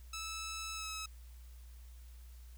10% pulse tone with pitch glide, 1309 to 1291 Hz, E6 to E6, -13 to -37 cents, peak -32 dBFS, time 0.13-1.06 s, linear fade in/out 5 ms, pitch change -24 cents, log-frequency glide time 0.74-0.87 s, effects added 60 Hz sine -50 dBFS peak until 2.57 s + white hiss -66 dBFS RMS until 2.57 s

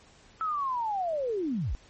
sine linear sweep, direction down, 1318.5 to 33.61 Hz, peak -27 dBFS, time 0.41-1.75 s, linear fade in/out 0 ms, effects pink hiss -57 dBFS RMS until 1.89 s + MP3 32 kbps

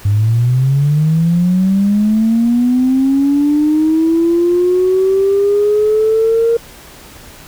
sine linear sweep, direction up, 98.9 to 466.2 Hz, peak -8 dBFS, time 0.05-6.57 s, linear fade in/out 5 ms, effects tanh soft clip ceiling -4 dBFS + pink hiss -37 dBFS RMS until 7.47 s

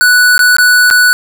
square tone with dropouts, 1480 Hz, F#6, in tune, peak -5 dBFS, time 0.01-1.13 s, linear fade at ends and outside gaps 0 ms, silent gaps 0.379-0.392 / 0.567-0.584 / 0.902-0.91 s, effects none

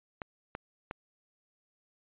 clicks, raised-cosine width 0.5 ms, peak -22 dBFS, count 3, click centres 0.218 / 0.551 / 0.911 s, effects resampled to 8000 Hz

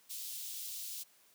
white high-pass noise, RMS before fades -43 dBFS, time 0.09-1.04 s, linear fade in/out 20 ms, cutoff 3200 Hz, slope 24 dB/octave, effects white hiss -66 dBFS RMS until 1.34 s + high-pass 150 Hz 12 dB/octave

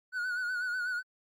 triangle tone with vibrato, 1471 Hz, F#6, 11 cents flat, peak -29 dBFS, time 0.12-1.03 s, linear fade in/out 50 ms, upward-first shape sine, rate 8.1 Hz, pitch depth 55 cents each way, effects Opus 48 kbps

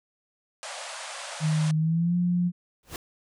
pink band-pass noise, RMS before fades -38 dBFS, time 0.63-1.71 s, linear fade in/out 0 ms, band 530 to 10000 Hz, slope 96 dB/octave
sine tone with pitch glide, 155.56 to 176.64 Hz, D#3 to F3, 0 to +20 cents, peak -21 dBFS, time 1.4-2.52 s, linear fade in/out 50 ms, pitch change +220 cents, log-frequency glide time 1.76-2.16 s
pink noise with exponential growth, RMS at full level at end -31 dBFS, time 2.83-2.96 s, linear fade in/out 1 ms, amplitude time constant 28 ms
effects none

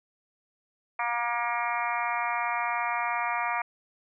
harmonic tone with a mistuned harmonic, 237.2 Hz, A#3, 30 cents sharp, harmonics 3 / 4 / 5 / 6 / 7 / 8 / 9 / 10, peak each -33 / -31 / -33 / -38 / -40 / -37 / -36 / -37 dBFS, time 0.99-3.62 s, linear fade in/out 5 ms, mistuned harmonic 9, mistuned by +29 cents, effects none

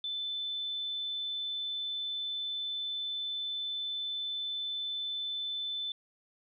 sine tone, 3520 Hz, A7, in tune, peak -33 dBFS, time 0.04-5.92 s, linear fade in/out 2 ms, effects none

